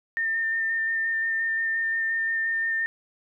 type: tone with vibrato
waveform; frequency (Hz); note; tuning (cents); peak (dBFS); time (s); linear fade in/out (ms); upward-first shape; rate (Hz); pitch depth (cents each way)
sine; 1810; A6; +48; -23; 0.17-2.86; 0; square; 5.7; 10
effects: none